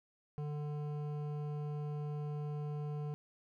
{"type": "tone with hard clipping", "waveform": "sine", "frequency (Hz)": 148.1, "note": "D3", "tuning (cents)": 15, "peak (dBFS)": -39, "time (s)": [0.38, 3.14], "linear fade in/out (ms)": 0, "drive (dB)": 12, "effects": []}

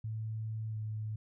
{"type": "tone with pitch glide", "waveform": "sine", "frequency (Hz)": [110, 108.17], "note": ["A2", "A2"], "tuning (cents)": [0, -29], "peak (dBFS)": -35, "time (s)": [0.04, 1.16], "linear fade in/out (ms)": 5, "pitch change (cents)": -29, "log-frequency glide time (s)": [0.7, 0.76], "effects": []}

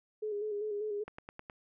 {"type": "tone with vibrato", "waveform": "sine", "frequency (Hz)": 418.9, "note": "G#4", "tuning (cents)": 15, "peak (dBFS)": -33, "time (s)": [0.22, 1.04], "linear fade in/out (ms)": 10, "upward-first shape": "square", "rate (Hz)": 5.1, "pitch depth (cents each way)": 38}
{"type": "click train", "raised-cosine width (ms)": 0.5, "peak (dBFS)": -29, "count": 5, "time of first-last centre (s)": [1.08, 1.498], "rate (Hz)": 9.56}
{"effects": []}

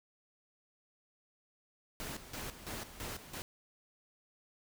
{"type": "noise with tremolo", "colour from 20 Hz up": "pink", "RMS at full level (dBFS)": -42, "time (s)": [2, 3.42], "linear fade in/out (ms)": 0, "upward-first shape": "square", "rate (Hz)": 3, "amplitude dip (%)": 70, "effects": []}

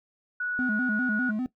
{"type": "tone with pitch glide", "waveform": "sine", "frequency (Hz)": [1469, 1457.2], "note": ["F#6", "F#6"], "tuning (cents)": [-13, -27], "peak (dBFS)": -27, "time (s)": [0.4, 1.31], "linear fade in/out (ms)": 5, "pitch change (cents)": -14, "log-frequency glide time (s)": [0.56, 0.63]}
{"type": "tone with vibrato", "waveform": "triangle", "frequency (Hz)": 233.1, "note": "A#3", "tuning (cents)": 0, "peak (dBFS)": -24, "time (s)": [0.59, 1.46], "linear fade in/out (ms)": 0, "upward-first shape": "square", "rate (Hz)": 5, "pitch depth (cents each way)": 150}
{"effects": ["noise-tail reverb RT60 0.1 s tail -17 dB re dry"]}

